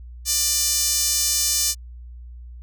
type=tone with high-pass filter; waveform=sawtooth; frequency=595 Hz; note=D5; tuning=22 cents sharp; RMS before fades=-21 dBFS; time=0.25-1.75 s; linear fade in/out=50 ms; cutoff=6000 Hz; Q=2.1; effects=added 60 Hz sine -36 dBFS peak until 2.62 s